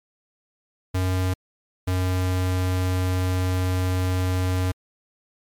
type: tone pair in turn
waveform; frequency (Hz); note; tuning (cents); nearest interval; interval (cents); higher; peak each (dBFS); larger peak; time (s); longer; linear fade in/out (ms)
square; 92.5 / 91.97; F#2 / F#2; 0 / -10; unison; 10; first; -21; neither; 0.94-1.34 / 1.87-4.72; second; 10
effects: MP3 96 kbps